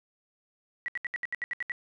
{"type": "tone bursts", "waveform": "sine", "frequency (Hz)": 1934, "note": "B6", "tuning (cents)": -37, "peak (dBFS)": -29, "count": 10, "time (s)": [0.86, 1.719], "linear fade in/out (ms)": 0, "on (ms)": 22, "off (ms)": 71, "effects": []}